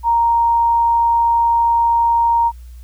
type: tone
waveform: sine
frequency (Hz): 932.3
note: A#5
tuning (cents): 0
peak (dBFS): -11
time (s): 0.03-2.52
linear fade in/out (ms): 50
effects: added 60 Hz sine -33 dBFS peak until 2.83 s + white hiss -55 dBFS RMS until 2.83 s